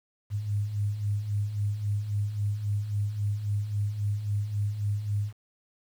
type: beating tone pair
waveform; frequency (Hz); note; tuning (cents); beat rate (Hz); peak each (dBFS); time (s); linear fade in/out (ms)
sine; 100 / 103.7; G2 / G#2; +35 / -2; 3.7; -34 / -27; 0.3-5.33; 50
effects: 9-bit